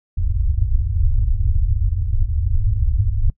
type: low-pass noise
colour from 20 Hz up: pink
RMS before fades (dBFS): -17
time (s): 0.17-3.3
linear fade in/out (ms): 5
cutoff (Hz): 110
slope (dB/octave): 96
effects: noise-tail reverb RT60 0.1 s tail -23 dB re dry